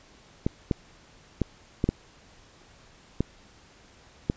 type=clicks; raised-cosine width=3 ms; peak=-10 dBFS; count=7; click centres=0.465 / 0.712 / 1.417 / 1.841 / 1.89 / 3.206 / 4.299 s; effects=pink hiss -55 dBFS RMS until 4.36 s + resampled to 16000 Hz